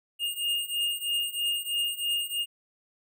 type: beating tone pair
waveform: square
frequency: 2833 / 2836.1 Hz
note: F7 / F7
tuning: +24 / +26 cents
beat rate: 3.1 Hz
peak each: -32 / -30 dBFS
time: 0.19-2.46 s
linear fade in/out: 50 ms
effects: none